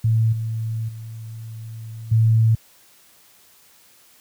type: tone with level steps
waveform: sine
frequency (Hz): 112.1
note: A2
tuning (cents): +33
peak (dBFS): -14 / -22 / -31 / -12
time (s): 0.04-2.55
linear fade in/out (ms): 5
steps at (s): 0.32 / 0.88 / 2.11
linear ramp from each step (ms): 10
effects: white hiss -53 dBFS RMS until 4.2 s + high-pass 60 Hz 12 dB/octave